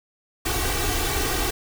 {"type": "noise with comb filter", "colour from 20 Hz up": "pink", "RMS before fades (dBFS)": -24, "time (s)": [0.45, 1.51], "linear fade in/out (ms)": 10, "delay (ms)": 2.6, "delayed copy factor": 0.9, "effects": []}